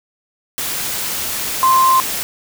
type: tone in noise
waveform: sine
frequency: 1046.5 Hz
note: C6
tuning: in tune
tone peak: -9 dBFS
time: 1.63-2 s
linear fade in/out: 0 ms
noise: white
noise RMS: -22 dBFS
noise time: 0.58-2.23 s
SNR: +10 dB
effects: none